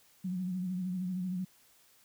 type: tone with vibrato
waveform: sine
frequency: 183.1 Hz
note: F#3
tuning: 18 cents flat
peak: -32 dBFS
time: 0.24-1.45 s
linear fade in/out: 10 ms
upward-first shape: sine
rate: 13 Hz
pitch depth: 55 cents each way
effects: white hiss -64 dBFS RMS until 2.04 s